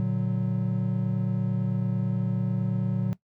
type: chord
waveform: triangle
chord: Bb augmented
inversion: none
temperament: equal with one note detuned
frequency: 116.54 / 145.57 / 185 Hz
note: Bb2 / D3 / F#3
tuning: 0 / -15 / 0 cents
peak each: -26 / -29 / -25 dBFS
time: 0-3.13 s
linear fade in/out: 0 ms
effects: noise-tail reverb RT60 0.1 s tail -18 dB re dry